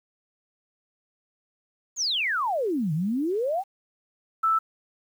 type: exponential two-way sweep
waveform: sine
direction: down then up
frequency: 7040 to 146.83 to 820 Hz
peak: -23 dBFS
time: 1.96-3.64 s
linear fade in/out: 50 ms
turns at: 2.93 s
type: tone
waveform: sine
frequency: 1318.5 Hz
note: E6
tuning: in tune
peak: -19 dBFS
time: 4.43-4.59 s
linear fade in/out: 10 ms
effects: 9-bit